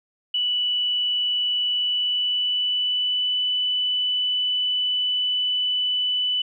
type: tone with pitch glide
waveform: sine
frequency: 2960 to 2987 Hz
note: F#7 to F#7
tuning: 0 to +16 cents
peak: -20 dBFS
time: 0.34-6.42 s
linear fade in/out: 5 ms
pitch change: +16 cents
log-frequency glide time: 1.69-3.36 s
effects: none